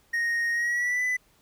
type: tone with pitch glide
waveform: triangle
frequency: 1864.7 to 1998.5 Hz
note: A#6 to B6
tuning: 0 to +20 cents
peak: -22 dBFS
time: 0.13-1.17 s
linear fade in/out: 10 ms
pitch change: +120 cents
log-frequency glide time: 0.52-1.04 s
effects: pink hiss -63 dBFS RMS until 1.41 s